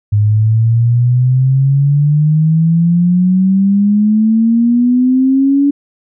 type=exponential sweep; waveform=sine; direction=up; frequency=103 to 285.8 Hz; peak=-7 dBFS; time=0.12-5.71 s; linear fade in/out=10 ms; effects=none